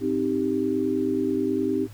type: chord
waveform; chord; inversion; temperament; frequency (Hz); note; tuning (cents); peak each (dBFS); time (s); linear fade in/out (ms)
sine; C minor; none; equal; 261.6 / 311.1 / 392; C4 / Eb4 / G4; 0 / 0 / 0; -26; 0-1.88; 50
effects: added 106 Hz sine -41 dBFS peak until 1.93 s + pink hiss -52 dBFS RMS until 1.93 s